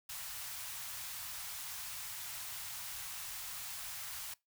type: band-stop noise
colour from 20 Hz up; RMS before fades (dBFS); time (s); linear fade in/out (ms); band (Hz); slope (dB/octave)
white; -44; 0.09-4.34; 5; 140 to 740; 24
effects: noise-tail reverb RT60 0.2 s tail -23 dB re dry